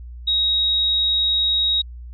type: tone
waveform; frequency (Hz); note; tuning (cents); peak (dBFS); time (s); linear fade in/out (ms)
sine; 3790; A#7; +28; -16; 0.27-1.82; 10
effects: added 60 Hz sine -33 dBFS peak until 2.13 s